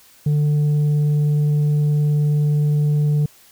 sine tone with tanh clipping, 148.4 Hz, D3, 18 cents sharp, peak -15 dBFS, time 0.26-3.26 s, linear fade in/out 5 ms, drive 3 dB, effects white hiss -50 dBFS RMS until 3.51 s

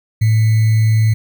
sine tone with sample-and-hold, 110 Hz, A2, in tune, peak -9 dBFS, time 0.21-1.14 s, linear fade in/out 10 ms, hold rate 2100 Hz, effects none

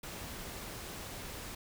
pink noise, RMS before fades -44 dBFS, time 0.03-1.55 s, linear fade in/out 5 ms, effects none

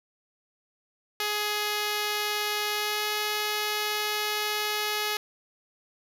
5% pulse tone with pitch glide, 418.9 to 421.6 Hz, G#4 to G#4, +15 to +26 cents, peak -15 dBFS, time 1.2-5.17 s, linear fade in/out 2 ms, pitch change +11 cents, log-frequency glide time 2.73-3.05 s, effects none

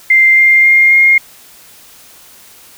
sine tone with pitch steps, 2093 / 2106 / 2120 / 2133 Hz, C7 / C7 / C7 / C7, 0 / +11 / +22 / +33 cents, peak -4 dBFS, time 0.1-1.18 s, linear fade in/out 5 ms, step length 270 ms, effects white hiss -40 dBFS RMS until 2.77 s

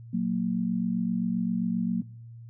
sine tone pair together, 183.19 / 230.8 Hz, F#3 / A#3, -17 / -17 cents, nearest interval major third, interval 400 cents, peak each -27 dBFS, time 0.13-2.02 s, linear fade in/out 10 ms, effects noise-tail reverb RT60 0.6 s tail -22 dB re dry + added 116 Hz sine -42 dBFS peak until 2.49 s

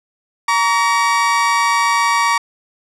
30% pulse tone pair together, 935.4 / 1136 Hz, A#5 / C#6, +6 / +42 cents, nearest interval minor third, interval 336 cents, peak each -13 dBFS, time 0.48-2.38 s, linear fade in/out 5 ms, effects low-pass 8000 Hz 12 dB/octave

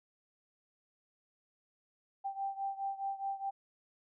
sine beating tone pair, 784 / 788.8 Hz, G5 / G5, 0 / +11 cents, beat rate 4.8 Hz, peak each -37 / -40 dBFS, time 2.24-3.51 s, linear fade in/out 20 ms, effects none

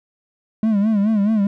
triangle tone with vibrato, 210.4 Hz, G#3, 23 cents sharp, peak -12 dBFS, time 0.63-1.47 s, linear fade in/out 2 ms, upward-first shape sine, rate 4.7 Hz, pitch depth 110 cents each way, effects none

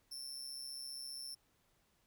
sawtooth tone with amplitude modulation, 5370 Hz, E8, 31 cents sharp, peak -39 dBFS, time 0.11-1.35 s, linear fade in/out 10 ms, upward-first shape sine, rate 135 Hz, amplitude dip 60%, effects pink hiss -75 dBFS RMS until 2.06 s

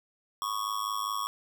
square tone with amplitude modulation, 1112 Hz, C#6, 5 cents sharp, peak -27 dBFS, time 0.42-1.27 s, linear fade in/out 0 ms, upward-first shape sine, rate 105 Hz, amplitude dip 85%, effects none

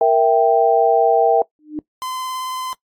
sine chord, E diminished, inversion second, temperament equal, 466.2 / 659.3 / 784 Hz, Bb4 / E5 / G5, 0 / 0 / 0 cents, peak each -15 dBFS, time 0.01-1.42 s, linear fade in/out 2 ms
sine tone with exponential growth, 303 Hz, D#4, 46 cents flat, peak -18 dBFS, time 1.59-1.79 s, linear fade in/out 1 ms, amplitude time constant 43 ms
45% pulse tone with vibrato, 1028 Hz, C6, 31 cents flat, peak -24 dBFS, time 2.02-2.73 s, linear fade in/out 0 ms, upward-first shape sine, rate 18 Hz, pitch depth 12 cents each way
effects noise-tail reverb RT60 0.1 s tail -20 dB re dry + AAC 64 kbps

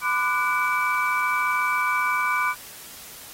sine tone cluster, 1008 / 1189 / 1475 / 2306 Hz, B5 / D6 / F#6 / D7, +35 / +21 / -6 / -32 cents, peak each -26 dBFS, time 0.01-2.55 s, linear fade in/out 50 ms, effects white hiss -42 dBFS RMS until 3.33 s + AAC 48 kbps

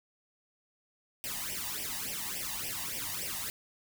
white noise with flanger, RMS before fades -37 dBFS, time 1.24-3.5 s, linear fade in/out 0 ms, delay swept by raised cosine 0.36 to 1.09 ms, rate 3.5 Hz, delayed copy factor +0.9, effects none

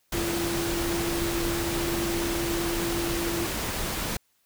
sine tone in noise, 340 Hz, F4, 46 cents flat, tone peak -28 dBFS, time 0.14-3.46 s, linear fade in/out 5 ms, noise pink, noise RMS -30 dBFS, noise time 0.12-4.17 s, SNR -1 dB, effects white hiss -69 dBFS RMS until 4.45 s

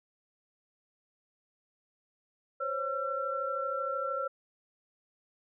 sine tone cluster, 521 / 554 / 1352 Hz, C5 / C#5 / E6, -7 / -1 / +43 cents, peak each -37 / -36 / -33 dBFS, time 2.6-4.28 s, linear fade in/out 10 ms, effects none

